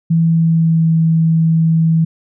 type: tone with pitch glide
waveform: sine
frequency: 164.81 to 162.54 Hz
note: E3 to E3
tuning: 0 to -24 cents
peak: -9 dBFS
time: 0.1-2.05 s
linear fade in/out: 10 ms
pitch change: -24 cents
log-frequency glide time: 0.23-0.91 s
effects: none